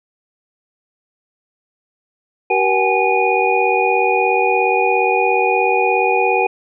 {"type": "tone cluster", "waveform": "sine", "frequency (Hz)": [381.6, 479.3, 762, 839, 2459], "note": ["G4", "A#4", "G5", "G#5", "D#7"], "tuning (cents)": [-47, 48, -49, 17, -21], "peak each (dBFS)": -19, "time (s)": [2.5, 6.47], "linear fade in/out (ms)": 5, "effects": []}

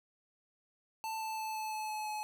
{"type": "tone with pitch steps", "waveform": "square", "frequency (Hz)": [885, 879.4, 873.8, 868.3, 862.8, 857.3, 851.9], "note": ["A5", "A5", "A5", "A5", "A5", "A5", "G#5"], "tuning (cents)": [10, -1, -12, -23, -34, -45, 44], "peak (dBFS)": -37, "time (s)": [1.04, 2.23], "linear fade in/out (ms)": 0, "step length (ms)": 170, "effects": ["12-bit"]}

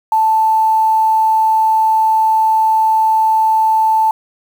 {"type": "tone with quantisation", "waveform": "sine", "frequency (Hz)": 880, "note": "A5", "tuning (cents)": 0, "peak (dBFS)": -9, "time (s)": [0.12, 4.11], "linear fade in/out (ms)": 2, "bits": 6, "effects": []}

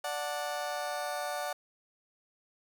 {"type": "chord", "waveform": "30% pulse", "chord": "D major", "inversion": "none", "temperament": "just", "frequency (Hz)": [587.3, 734.2, 881], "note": ["D5", "F#5", "A5"], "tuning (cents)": [0, -14, 2], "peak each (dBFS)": [-34, -34, -39], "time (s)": [0.04, 1.53], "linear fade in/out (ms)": 5, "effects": []}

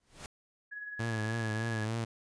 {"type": "noise with exponential growth", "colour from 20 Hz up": "pink", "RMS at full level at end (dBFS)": -40, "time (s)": [0, 0.26], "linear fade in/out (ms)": 1, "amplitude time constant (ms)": 55}
{"type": "tone with tremolo", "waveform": "sine", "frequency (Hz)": 1679, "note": "G#6", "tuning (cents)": 18, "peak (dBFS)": -37, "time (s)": [0.71, 1.86], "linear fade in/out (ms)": 20, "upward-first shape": "triangle", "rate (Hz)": 19, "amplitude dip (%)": 55}
{"type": "tone with vibrato", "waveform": "sawtooth", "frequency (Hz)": 111.7, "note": "A2", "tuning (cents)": 27, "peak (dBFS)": -28, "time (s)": [0.99, 2.05], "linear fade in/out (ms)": 10, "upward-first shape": "triangle", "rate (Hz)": 3.3, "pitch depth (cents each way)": 74}
{"effects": ["resampled to 22050 Hz"]}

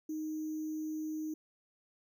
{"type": "tone with sample-and-hold", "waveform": "sine", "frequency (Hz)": 311.1, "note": "D#4", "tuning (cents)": 0, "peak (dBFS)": -35, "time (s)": [0.09, 1.34], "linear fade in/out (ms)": 5, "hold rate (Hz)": 6300, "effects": []}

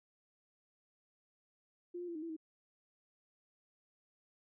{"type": "tone with pitch steps", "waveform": "sine", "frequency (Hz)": [351, 353.3, 340.2, 309.4, 332.7, 317.1], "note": ["F4", "F4", "F4", "D#4", "E4", "D#4"], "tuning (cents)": [9, 20, -45, -10, 16, 33], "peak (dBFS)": -40, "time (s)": [1.94, 2.366], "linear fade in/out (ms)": 10, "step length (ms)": 71, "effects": []}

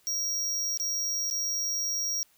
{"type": "tone with dropouts", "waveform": "square", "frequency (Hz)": 5650, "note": "F8", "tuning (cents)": 19, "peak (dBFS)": -28, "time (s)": [0.07, 2.23], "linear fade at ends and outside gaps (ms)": 0, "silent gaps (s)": [[0.774, 0.799], [1.301, 1.311]], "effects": ["white hiss -64 dBFS RMS until 2.37 s"]}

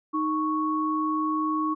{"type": "tone pair together", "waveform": "sine", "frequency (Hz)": [310.6, 1108.7], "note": ["D#4", "C#6"], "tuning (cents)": [-3, 0], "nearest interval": "octave + minor seventh", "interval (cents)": 2203, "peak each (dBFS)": -26, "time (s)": [0.13, 1.75], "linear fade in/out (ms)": 20, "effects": []}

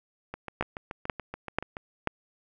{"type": "two click trains", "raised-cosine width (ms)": 0.5, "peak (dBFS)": [-10, -21], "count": [4, 11], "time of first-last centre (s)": [[0.61, 2.073], [0.34, 1.769]], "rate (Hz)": [2.05, 7], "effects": []}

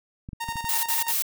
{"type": "clicks", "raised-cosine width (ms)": 5, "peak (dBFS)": -24, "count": 5, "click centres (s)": [0.289, 0.332, 0.489, 0.557, 0.644]}
{"type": "tone with tremolo", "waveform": "sawtooth", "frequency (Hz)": 924, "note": "A#5", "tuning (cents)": -16, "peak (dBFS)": -24, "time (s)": [0.4, 1.13], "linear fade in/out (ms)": 10, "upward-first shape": "square", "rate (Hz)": 12, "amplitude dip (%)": 55}
{"type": "noise bursts", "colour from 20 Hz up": "blue", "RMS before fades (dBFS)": -25, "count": 3, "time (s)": [0.69, 1.222], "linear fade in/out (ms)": 0, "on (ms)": 140, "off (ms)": 56}
{"effects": []}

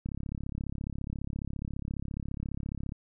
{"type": "click train", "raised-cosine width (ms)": 5, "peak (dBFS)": -23, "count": 100, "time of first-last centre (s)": [0.06, 2.921], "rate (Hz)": 34.6, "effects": []}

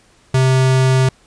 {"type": "tone", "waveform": "square", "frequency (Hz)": 130.81, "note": "C3", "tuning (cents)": 0, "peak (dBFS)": -11, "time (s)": [0.34, 1.09], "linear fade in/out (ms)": 5, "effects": ["pink hiss -52 dBFS RMS until 1.26 s", "resampled to 22050 Hz"]}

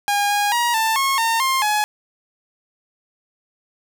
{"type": "tone with pitch steps", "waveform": "sawtooth", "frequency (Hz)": [814, 820, 952, 889, 1087, 911, 1060, 843], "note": ["G#5", "G#5", "A#5", "A5", "C#6", "A#5", "C6", "G#5"], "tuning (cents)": [-35, -22, 36, 18, -34, -40, 22, 26], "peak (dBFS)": -13, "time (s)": [0.08, 1.84], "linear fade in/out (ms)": 0, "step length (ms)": 220, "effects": []}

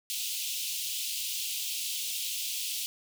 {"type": "high-pass noise", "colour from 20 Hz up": "pink", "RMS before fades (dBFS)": -34, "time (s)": [0.1, 2.86], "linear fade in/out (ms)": 0, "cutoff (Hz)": 2700, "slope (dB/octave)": 48, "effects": []}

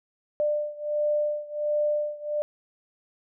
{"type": "beating tone pair", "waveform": "sine", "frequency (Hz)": [595, 596.4], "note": ["D5", "D5"], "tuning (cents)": [22, 27], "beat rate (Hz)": 1.4, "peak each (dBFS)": [-26, -28], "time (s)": [0.4, 2.42], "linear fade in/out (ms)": 0, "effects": []}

